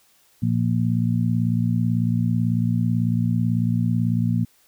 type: harmonic tone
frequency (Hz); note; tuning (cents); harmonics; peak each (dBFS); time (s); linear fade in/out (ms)
58.1; A#1; -5; 2 / 3 / 4; -21 / -23 / -24; 0.42-4.45; 10
effects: white hiss -59 dBFS RMS until 4.67 s